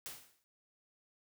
white noise with exponential decay, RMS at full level -42 dBFS, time 0.06-0.44 s, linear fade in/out 0 ms, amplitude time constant 81 ms, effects none

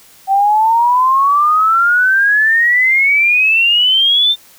sine exponential sweep, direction up, 767 to 3615 Hz, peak -8 dBFS, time 0.27-4.36 s, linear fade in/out 50 ms, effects white hiss -44 dBFS RMS until 4.58 s

